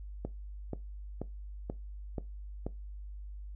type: click train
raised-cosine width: 2 ms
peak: -22 dBFS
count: 6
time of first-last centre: 0.25-2.665 s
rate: 2.07 Hz
effects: noise-tail reverb RT60 0.2 s tail -18 dB re dry + added 50 Hz sine -41 dBFS peak until 3.55 s